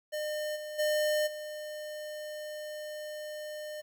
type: tone with level steps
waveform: square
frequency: 606 Hz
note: D#5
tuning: 46 cents flat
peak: -33 / -39 / -27 / -39 dBFS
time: 0.12-3.82 s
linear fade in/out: 20 ms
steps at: 0.55 / 0.78 / 1.26 s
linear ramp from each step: 20 ms
effects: 11-bit